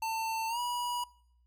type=tone with pitch glide; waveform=square; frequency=895 to 970.4 Hz; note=A5 to B5; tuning=+29 to -31 cents; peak=-32 dBFS; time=0.02-1.04 s; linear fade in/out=5 ms; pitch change=+140 cents; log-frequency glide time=0.48-0.59 s; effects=noise-tail reverb RT60 0.7 s tail -24 dB re dry + added 60 Hz sine -64 dBFS peak until 1.46 s